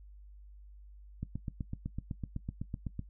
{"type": "click train", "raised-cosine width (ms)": 5, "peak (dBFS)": -24, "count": 15, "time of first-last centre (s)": [1.23, 2.993], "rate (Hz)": 7.94, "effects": ["noise-tail reverb RT60 0.1 s tail -17 dB re dry", "added 50 Hz sine -50 dBFS peak until 3.09 s"]}